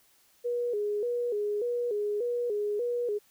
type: tone with vibrato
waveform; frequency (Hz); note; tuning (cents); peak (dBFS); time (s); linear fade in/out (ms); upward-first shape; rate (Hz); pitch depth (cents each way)
sine; 447.4; A4; +29; -27; 0.44-3.19; 20; square; 1.7; 130
effects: white hiss -64 dBFS RMS until 3.3 s